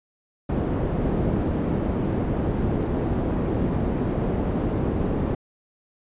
white low-pass noise, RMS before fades -24 dBFS, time 0.49-5.35 s, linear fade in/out 5 ms, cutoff 320 Hz, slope 12 dB/octave, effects resampled to 8000 Hz

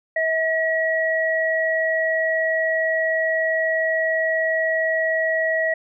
sine tone pair together, 644 / 1916.5 Hz, E5 / A#6, -41 / +47 cents, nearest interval octave + perfect fifth, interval 1888 cents, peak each -21 dBFS, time 0.16-5.74 s, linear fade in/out 5 ms, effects none

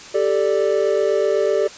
triangle chord, G suspended second, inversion none, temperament equal, 392 / 440 / 587.3 Hz, G4 / A4 / D5, 0 / 0 / 0 cents, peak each -18 dBFS, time 0.14-1.68 s, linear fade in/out 10 ms, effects white hiss -38 dBFS RMS until 1.77 s + resampled to 16000 Hz

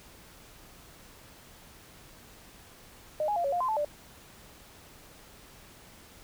sine tone with pitch steps, 612 / 832 / 693 / 557 / 706 / 1033 / 873 / 590 Hz, D#5 / G#5 / F5 / C#5 / F5 / C6 / A5 / D5, -29 / +3 / -14 / +8 / +19 / -22 / -14 / +8 cents, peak -26 dBFS, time 3.2-3.848 s, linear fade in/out 2 ms, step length 81 ms, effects pink hiss -53 dBFS RMS until 6.23 s

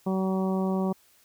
harmonic tone, 189.4 Hz, F#3, 41 cents sharp, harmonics 1 / 2 / 3 / 4 / 5 / 6, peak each -25 / -31 / -35 / -37 / -39 / -41 dBFS, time 0.06-0.93 s, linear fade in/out 10 ms, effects white hiss -61 dBFS RMS until 1.24 s

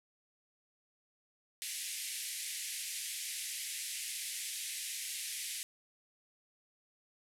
white band-pass noise, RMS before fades -41 dBFS, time 1.62-5.63 s, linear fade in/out 0 ms, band 1900 to 12000 Hz, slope 48 dB/octave, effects none

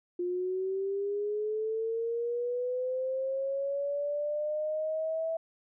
sine linear sweep, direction up, 351.8 to 656 Hz, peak -29 dBFS, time 0.19-5.37 s, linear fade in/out 5 ms, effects none

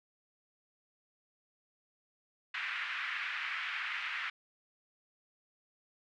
white band-pass noise, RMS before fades -38 dBFS, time 2.54-4.3 s, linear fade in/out 5 ms, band 1400 to 2400 Hz, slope 24 dB/octave, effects none

